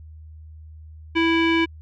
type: tone with low-pass filter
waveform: square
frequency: 329.6 Hz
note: E4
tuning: in tune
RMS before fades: -19 dBFS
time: 1.15-1.66 s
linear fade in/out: 20 ms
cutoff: 2600 Hz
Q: 4.8
effects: added 78 Hz sine -39 dBFS peak until 1.81 s